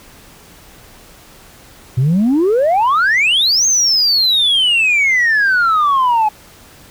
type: exponential two-way sweep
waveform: sine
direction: up then down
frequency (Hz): 119.3 to 6470 to 838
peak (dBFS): -8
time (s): 1.97-6.29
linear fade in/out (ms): 10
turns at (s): 3.66
effects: tanh soft clip ceiling -8 dBFS + pink hiss -42 dBFS RMS until 6.9 s